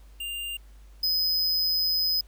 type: tone pair in turn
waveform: square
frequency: 2798 / 5035 Hz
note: F7 / D#8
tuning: +3 / +20 cents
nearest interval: minor seventh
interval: 1017 cents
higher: second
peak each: -32 / -23 dBFS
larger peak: second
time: 0.2-0.57 / 1.03-2.21 s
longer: second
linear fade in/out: 5 ms
effects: added 50 Hz sine -47 dBFS peak until 2.27 s + pink hiss -62 dBFS RMS until 2.27 s